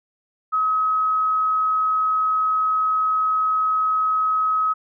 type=tone; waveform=sine; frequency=1275 Hz; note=D#6; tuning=42 cents sharp; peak=-17 dBFS; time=0.52-4.74 s; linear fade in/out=20 ms; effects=none